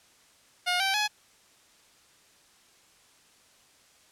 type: tone with pitch steps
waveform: 10% pulse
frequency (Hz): 716 / 776.3 / 841.7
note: F5 / G5 / G#5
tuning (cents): +43 / -17 / +23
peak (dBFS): -16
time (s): 0.66-1.08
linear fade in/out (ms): 20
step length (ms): 140
effects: white hiss -60 dBFS RMS until 4.11 s + low-pass 9000 Hz 12 dB/octave